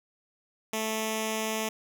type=tone with notch filter; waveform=5% pulse; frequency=219.5 Hz; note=A3; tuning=4 cents flat; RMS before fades=-31 dBFS; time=0.73-1.69 s; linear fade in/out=5 ms; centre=1500 Hz; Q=1.1; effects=none